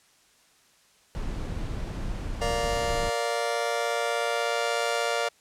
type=noise; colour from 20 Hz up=brown; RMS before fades=-32 dBFS; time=1.15-3.1 s; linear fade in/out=0 ms
type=chord; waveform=sawtooth; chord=Bb major; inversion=none; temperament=just; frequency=466.2 / 582.7 / 699.2 Hz; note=Bb4 / D5 / F5; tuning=0 / -14 / +2 cents; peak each=-26 dBFS; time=2.41-5.29 s; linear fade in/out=10 ms
effects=white hiss -61 dBFS RMS until 5.4 s + low-pass 9000 Hz 12 dB/octave